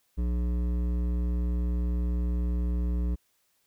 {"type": "tone with hard clipping", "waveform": "sine", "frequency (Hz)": 60, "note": "B1", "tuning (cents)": -49, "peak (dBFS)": -27, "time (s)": [0.17, 3.16], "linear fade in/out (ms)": 20, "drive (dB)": 12, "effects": ["white hiss -71 dBFS RMS until 3.66 s"]}